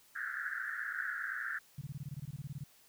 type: band-pass noise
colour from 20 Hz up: white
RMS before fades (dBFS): -39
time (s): 0.15-1.59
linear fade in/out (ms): 10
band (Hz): 1400 to 1800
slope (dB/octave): 96
type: tone bursts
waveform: sine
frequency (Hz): 139.8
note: C#3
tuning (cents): +15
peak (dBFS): -38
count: 16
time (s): 1.78-2.639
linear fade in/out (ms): 5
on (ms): 34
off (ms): 21
effects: white hiss -64 dBFS RMS until 2.88 s